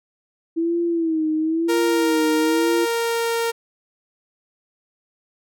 sine tone with vibrato, 326.4 Hz, E4, 17 cents flat, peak -18 dBFS, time 0.56-2.86 s, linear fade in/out 20 ms, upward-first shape sine, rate 1 Hz, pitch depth 82 cents each way
sawtooth tone with pitch glide, 466.2 to 462.4 Hz, A#4 to A#4, 0 to -14 cents, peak -16 dBFS, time 1.68-3.52 s, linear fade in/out 20 ms, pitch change -14 cents, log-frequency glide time 2.56-3.36 s
effects none

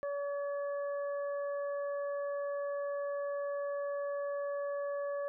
harmonic tone, 569 Hz, C#5, 45 cents sharp, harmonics 1 / 2 / 3, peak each -34 / -45 / -49 dBFS, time 0.03-5.28 s, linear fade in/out 0 ms, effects none

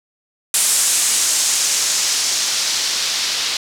blue noise with low-pass filter sweep, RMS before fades -18 dBFS, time 0.54-3.57 s, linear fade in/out 2 ms, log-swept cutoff 8800 to 4400 Hz, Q 1.6, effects none

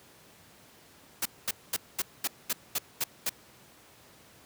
white noise bursts, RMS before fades -29 dBFS, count 9, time 1.22-3.295 s, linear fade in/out 5 ms, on 35 ms, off 220 ms, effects pink hiss -56 dBFS RMS until 4.45 s + high-pass 100 Hz 12 dB/octave

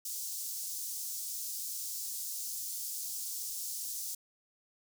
pink high-pass noise, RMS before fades -39 dBFS, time 0.05-4.15 s, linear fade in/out 5 ms, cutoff 5600 Hz, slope 24 dB/octave, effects none

